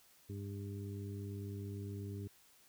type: harmonic tone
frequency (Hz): 100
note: G2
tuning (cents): +35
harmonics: 1 / 2 / 3 / 4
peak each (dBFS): -42 / -49 / -51 / -51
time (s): 0.29-2.28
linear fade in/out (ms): 10
effects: white hiss -66 dBFS RMS until 2.68 s